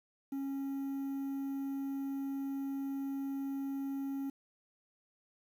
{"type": "tone", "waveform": "triangle", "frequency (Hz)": 274.3, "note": "C#4", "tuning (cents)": -18, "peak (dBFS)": -33, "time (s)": [0.32, 4.3], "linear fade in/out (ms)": 5, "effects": ["10-bit"]}